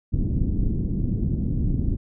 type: low-pass noise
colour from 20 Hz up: pink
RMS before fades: -23 dBFS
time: 0.12-1.97 s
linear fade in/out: 20 ms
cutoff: 270 Hz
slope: 24 dB/octave
effects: none